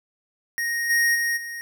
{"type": "tone with level steps", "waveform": "square", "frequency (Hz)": 1868, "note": "A#6", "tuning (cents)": 3, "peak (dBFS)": [-24, -18, -22, -32], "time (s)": [0.58, 1.61], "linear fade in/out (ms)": 0, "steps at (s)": [0.89, 1.14, 1.36], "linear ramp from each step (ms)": 20, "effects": []}